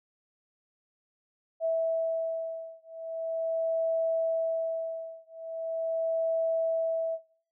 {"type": "beating tone pair", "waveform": "sine", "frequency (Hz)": [654, 654.41], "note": ["E5", "E5"], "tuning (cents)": [-14, -13], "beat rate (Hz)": 0.41, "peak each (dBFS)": -30, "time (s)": [1.6, 7.19], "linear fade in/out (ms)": 50, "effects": ["noise-tail reverb RT60 0.5 s tail -19 dB re dry"]}